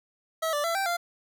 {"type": "tone with pitch steps", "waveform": "25% pulse", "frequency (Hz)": [646, 586, 671, 780, 693], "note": ["E5", "D5", "E5", "G5", "F5"], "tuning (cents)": [-35, -4, 31, -9, -14], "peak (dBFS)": -22, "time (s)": [0.42, 0.97], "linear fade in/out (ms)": 10, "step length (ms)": 110, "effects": []}